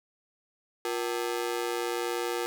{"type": "ring-modulated tone", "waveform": "sawtooth", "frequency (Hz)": 415.3, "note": "G#4", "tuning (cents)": 0, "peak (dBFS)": -22, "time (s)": [0.85, 2.46], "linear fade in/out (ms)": 0, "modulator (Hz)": 60.4, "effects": []}